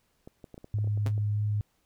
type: clicks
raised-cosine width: 2 ms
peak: -31 dBFS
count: 11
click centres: 0.275 / 0.442 / 0.543 / 0.579 / 0.644 / 0.786 / 0.844 / 0.874 / 0.975 / 1.059 / 1.179 s
type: tone with vibrato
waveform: sine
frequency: 104.6 Hz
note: G#2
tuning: 13 cents sharp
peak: -25 dBFS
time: 0.74-1.61 s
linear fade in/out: 0 ms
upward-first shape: sine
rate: 3.2 Hz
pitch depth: 8 cents each way
type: tone with exponential decay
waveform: sawtooth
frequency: 134.1 Hz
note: C3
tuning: 43 cents sharp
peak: -27 dBFS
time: 1.06-1.13 s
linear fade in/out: 5 ms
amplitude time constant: 15 ms
effects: pink hiss -72 dBFS RMS until 1.85 s